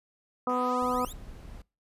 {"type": "harmonic tone", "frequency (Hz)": 249.7, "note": "B3", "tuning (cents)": 19, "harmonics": [1, 2, 3, 4, 5], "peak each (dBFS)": [-32, -31, -34, -33, -30], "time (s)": [0.47, 1.05], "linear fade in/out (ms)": 2}
{"type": "exponential sweep", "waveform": "5% pulse", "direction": "up", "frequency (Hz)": [182.2, 3951], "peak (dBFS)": -35, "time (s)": [0.49, 1.13], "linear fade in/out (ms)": 5}
{"type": "noise", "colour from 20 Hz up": "brown", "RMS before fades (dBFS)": -44, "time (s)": [0.82, 1.62], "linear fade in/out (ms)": 5}
{"effects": ["noise-tail reverb RT60 0.3 s tail -24 dB re dry", "resampled to 32000 Hz"]}